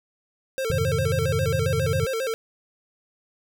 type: tone with vibrato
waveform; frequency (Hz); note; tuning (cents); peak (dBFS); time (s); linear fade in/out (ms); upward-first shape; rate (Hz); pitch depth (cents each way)
square; 488.4; B4; -19; -25; 0.58-2.34; 0; square; 7.4; 140
type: chord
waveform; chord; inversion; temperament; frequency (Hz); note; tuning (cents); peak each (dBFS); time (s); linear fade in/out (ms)
sine; F minor seventh; none; equal; 87.31 / 103.83 / 130.81 / 155.56; F2 / Ab2 / C3 / Eb3; 0 / 0 / 0 / 0; -28; 0.7-2.05; 0
effects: none